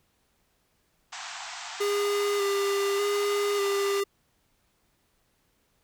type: band-pass noise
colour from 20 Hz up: pink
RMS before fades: -39 dBFS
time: 1.12-4.01 s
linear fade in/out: 10 ms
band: 700 to 7900 Hz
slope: 96 dB/octave
type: tone with vibrato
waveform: square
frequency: 403.4 Hz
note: G4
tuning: 50 cents sharp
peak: -25 dBFS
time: 1.8-4.04 s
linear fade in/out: 10 ms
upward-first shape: square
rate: 0.84 Hz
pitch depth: 20 cents each way
effects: pink hiss -70 dBFS RMS until 5.83 s